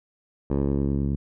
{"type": "tone with low-pass filter sweep", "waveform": "10% pulse", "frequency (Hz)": 69.7, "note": "C#2", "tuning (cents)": 10, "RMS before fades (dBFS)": -24, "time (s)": [0.5, 1.16], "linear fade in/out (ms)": 5, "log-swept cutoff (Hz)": [630, 200], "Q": 0.94, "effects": []}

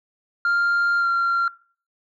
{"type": "tone with pitch glide", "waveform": "sine", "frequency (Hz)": [1396.9, 1378.5], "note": ["F6", "F6"], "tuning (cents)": [0, -23], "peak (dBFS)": -15, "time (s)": [0.45, 1.48], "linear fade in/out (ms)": 2, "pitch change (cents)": -23, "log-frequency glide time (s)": [0.98, 1.07], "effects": ["noise-tail reverb RT60 0.4 s tail -20 dB re dry", "tanh soft clip ceiling -16 dBFS"]}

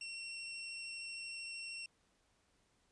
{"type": "tone with vibrato", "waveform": "25% pulse", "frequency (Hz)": 2724, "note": "F7", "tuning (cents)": -44, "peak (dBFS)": -40, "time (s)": [0.01, 1.86], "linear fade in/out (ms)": 2, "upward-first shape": "sine", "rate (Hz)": 13, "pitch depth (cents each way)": 8, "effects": ["pink hiss -75 dBFS RMS until 2.91 s", "resampled to 22050 Hz"]}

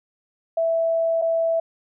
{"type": "tone with dropouts", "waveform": "sine", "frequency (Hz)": 659.3, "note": "E5", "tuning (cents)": 0, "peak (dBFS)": -18, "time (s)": [0.57, 1.6], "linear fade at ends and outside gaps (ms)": 5, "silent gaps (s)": [1.216, 1.22], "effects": []}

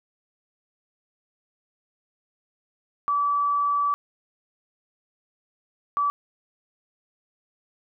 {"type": "tone bursts at uneven times", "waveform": "sine", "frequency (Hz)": 1152, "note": "D6", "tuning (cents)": -34, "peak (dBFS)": -20, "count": 2, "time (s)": [[3.08, 3.94], [5.97, 6.1]], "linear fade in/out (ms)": 0, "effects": []}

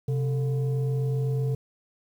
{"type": "tone pair together", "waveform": "sine", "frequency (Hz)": [131.8, 443.3], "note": ["C3", "A4"], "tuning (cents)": [13, 13], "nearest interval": "octave + major sixth", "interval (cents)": 2100, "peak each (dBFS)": [-22, -31], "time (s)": [0.08, 1.55], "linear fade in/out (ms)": 5, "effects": ["tanh soft clip ceiling -20 dBFS", "9-bit"]}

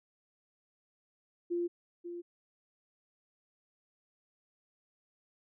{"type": "tone with echo", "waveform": "sine", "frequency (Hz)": 347, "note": "F4", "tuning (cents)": -11, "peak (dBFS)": -30, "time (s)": [1.5, 1.68], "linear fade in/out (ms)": 20, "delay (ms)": 540, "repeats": 1, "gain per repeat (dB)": -9, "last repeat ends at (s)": 2.22, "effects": []}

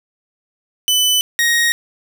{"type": "tone pair in turn", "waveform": "sawtooth", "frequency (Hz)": [3000, 1875.1], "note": ["F#7", "A#6"], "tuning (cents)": [23, 10], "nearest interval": "minor sixth", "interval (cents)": 813, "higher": "first", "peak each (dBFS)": -9, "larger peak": "neither", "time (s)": [[0.88, 1.21], [1.39, 1.72]], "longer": "neither", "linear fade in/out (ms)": 0, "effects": []}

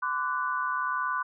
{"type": "tone cluster", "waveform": "sine", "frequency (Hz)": [1021, 1162, 1484], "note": ["C6", "D6", "F#6"], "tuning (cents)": [-43, -19, 5], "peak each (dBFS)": -31, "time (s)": [0.02, 1.23], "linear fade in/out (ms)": 10, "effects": []}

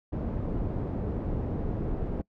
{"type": "low-pass noise", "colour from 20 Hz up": "pink", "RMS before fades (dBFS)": -31, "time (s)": [0.12, 2.22], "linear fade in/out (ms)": 10, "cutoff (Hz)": 450, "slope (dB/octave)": 12, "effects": ["noise-tail reverb RT60 0.1 s tail -24 dB re dry"]}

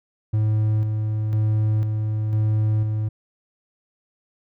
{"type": "tone with tremolo", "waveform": "triangle", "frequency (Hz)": 107.8, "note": "A2", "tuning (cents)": -35, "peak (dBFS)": -15, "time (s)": [0.33, 3.09], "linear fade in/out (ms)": 10, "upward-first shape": "square", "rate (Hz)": 1, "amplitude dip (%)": 35, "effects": []}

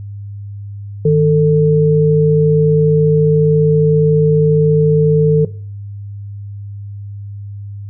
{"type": "tone pair together", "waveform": "sine", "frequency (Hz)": [155.56, 444.8], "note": ["D#3", "A4"], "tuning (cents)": [0, 19], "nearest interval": "octave + tritone", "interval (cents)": 1819, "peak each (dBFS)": -10, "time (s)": [1.05, 5.45], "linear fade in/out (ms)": 5, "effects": ["noise-tail reverb RT60 0.4 s tail -17 dB re dry", "added 101 Hz sine -25 dBFS peak until 7.89 s"]}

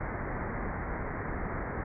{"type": "low-pass noise", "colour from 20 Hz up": "pink", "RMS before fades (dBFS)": -35, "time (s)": [0, 1.84], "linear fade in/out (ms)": 10, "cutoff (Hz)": 2100, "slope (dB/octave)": 96, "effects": []}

